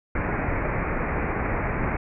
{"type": "low-pass noise", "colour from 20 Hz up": "pink", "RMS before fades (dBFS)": -26, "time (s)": [0.15, 1.97], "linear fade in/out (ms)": 5, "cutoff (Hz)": 2400, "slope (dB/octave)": 96, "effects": []}